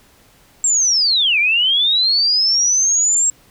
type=linear two-way sweep; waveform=sine; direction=down then up; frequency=7590 to 2300 to 7590 Hz; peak=-12 dBFS; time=0.64-3.3 s; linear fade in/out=2 ms; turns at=1.39 s; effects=pink hiss -51 dBFS RMS until 3.5 s